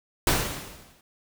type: noise with exponential decay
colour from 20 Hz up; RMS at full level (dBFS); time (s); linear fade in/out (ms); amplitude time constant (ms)
pink; -20; 0.27-1.01; 2; 160
effects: none